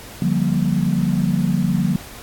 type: chord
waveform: sine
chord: G minor seventh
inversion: second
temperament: just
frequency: 147 / 176.4 / 196 / 235.2 Hz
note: D3 / F3 / G3 / Bb3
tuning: +2 / +18 / 0 / +16 cents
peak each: -22 / -19 / -22 / -23 dBFS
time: 0.22-1.96 s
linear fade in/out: 2 ms
effects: pink hiss -38 dBFS RMS until 2.22 s + AAC 64 kbps